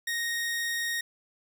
sawtooth tone, 1864.7 Hz, A#6, in tune, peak -25 dBFS, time 0.07-1.01 s, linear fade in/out 5 ms, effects 10-bit

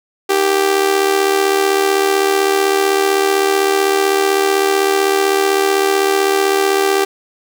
sawtooth tone with amplitude modulation, 392 Hz, G4, in tune, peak -5 dBFS, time 0.29-7.05 s, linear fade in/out 10 ms, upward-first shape sine, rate 75.8 Hz, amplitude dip 65%, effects none

